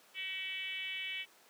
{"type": "tone with frequency modulation", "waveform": "sine", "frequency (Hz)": 2637, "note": "E7", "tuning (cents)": 0, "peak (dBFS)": -37, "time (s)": [0.14, 1.26], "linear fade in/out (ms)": 50, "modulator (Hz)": 368, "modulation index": 1.7, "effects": ["pink hiss -62 dBFS RMS until 1.49 s", "high-pass 400 Hz 12 dB/octave"]}